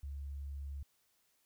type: tone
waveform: sine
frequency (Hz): 70.1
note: C#2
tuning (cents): +20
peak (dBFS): -40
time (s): 0.03-0.83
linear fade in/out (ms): 5
effects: white hiss -75 dBFS RMS until 1.45 s